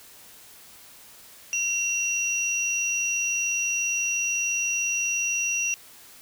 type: tone pair together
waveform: sine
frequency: 2737 / 5800 Hz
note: F7 / F#8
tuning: -36 / -35 cents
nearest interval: octave + minor second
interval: 1301 cents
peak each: -26 dBFS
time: 1.53-5.74 s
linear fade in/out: 0 ms
effects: white hiss -49 dBFS RMS until 6.21 s